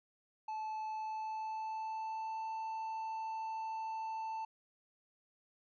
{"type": "tone with pitch glide", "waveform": "triangle", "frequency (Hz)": [869, 886.7], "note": ["A5", "A5"], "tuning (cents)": [-22, 13], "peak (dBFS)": -36, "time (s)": [0.48, 4.45], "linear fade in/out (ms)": 5, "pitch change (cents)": 35, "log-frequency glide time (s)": [0.86, 2.47], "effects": ["resampled to 16000 Hz"]}